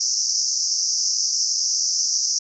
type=band-pass noise; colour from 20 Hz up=pink; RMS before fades=-22 dBFS; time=0-2.39 s; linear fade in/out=10 ms; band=5100 to 6300 Hz; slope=96 dB/octave; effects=none